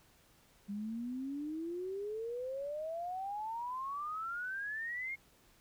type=exponential sweep; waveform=sine; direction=up; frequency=198.1 to 2172 Hz; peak=-37 dBFS; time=0.68-5.16 s; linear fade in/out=20 ms; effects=pink hiss -66 dBFS RMS until 5.6 s